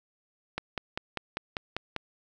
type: click train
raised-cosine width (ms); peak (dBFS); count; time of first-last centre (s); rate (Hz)
0.3; -15; 8; 0.58-1.963; 5.06
effects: none